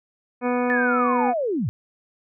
harmonic tone, 246.5 Hz, B3, 3 cents flat, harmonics 1 / 2 / 3 / 4 / 5 / 6 / 7 / 9 / 10, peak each -23 / -24 / -29 / -31 / -33 / -38 / -38 / -37 / -40 dBFS, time 0.41-1.34 s, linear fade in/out 50 ms
sine linear sweep, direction down, 1772 to 89.2 Hz, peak -21 dBFS, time 0.7-1.69 s, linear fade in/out 0 ms
effects none

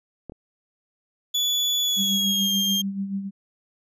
clicks, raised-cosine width 2 ms, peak -22 / -28 dBFS, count 2, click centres 0.297 / 0.321 s
35% pulse tone with pitch glide, 3435 to 3205 Hz, A7 to G7, -42 to +38 cents, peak -19 dBFS, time 1.34-2.82 s, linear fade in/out 10 ms, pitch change -120 cents, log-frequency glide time 1.82-2.52 s
sine tone with tremolo, 196.4 Hz, G3, 4 cents sharp, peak -23 dBFS, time 1.96-3.31 s, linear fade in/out 50 ms, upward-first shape sine, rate 6.9 Hz, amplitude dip 60%
effects resampled to 32000 Hz

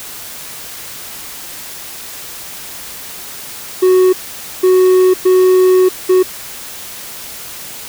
triangle tone bursts at uneven times, 370 Hz, F#4, in tune, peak -4 dBFS, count 4, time 3.82-4.13 / 4.63-5.14 / 5.25-5.89 / 6.09-6.23 s, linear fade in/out 10 ms, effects white hiss -29 dBFS RMS until 7.88 s

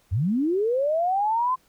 sine linear sweep, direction up, 78.5 to 1046.5 Hz, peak -20 dBFS, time 0.11-1.56 s, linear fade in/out 20 ms, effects pink hiss -62 dBFS RMS until 1.68 s

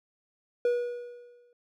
triangle tone with exponential decay, 483.8 Hz, B4, 36 cents flat, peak -19 dBFS, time 0.65-1.53 s, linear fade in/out 2 ms, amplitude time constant 190 ms, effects none

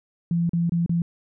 sine tone with dropouts, 170 Hz, F3, 46 cents flat, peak -19 dBFS, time 0.31-1.02 s, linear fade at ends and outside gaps 2 ms, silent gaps 0.494-0.533 / 0.695-0.72 / 0.862-0.894 s, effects none

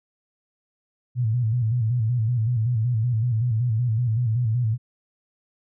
sine tone with vibrato, 116.54 Hz, A#2, in tune, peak -19 dBFS, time 1.15-4.78 s, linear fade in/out 50 ms, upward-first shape square, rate 5.3 Hz, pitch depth 100 cents each way, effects none

